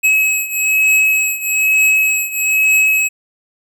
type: beating tone pair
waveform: square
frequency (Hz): 2564 / 2565.1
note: E7 / E7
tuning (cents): -49 / -48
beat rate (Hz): 1.1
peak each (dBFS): -14 / -17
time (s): 0.03-3.09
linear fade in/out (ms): 20
effects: none